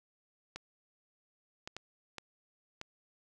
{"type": "clicks", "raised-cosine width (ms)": 0.2, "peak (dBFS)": -24, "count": 5, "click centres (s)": [0.56, 1.675, 1.766, 2.183, 2.814], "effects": []}